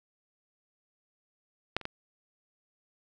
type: clicks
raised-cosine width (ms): 0.3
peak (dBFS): -11 / -28 / -18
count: 3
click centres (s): 1.766 / 1.813 / 1.854
effects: none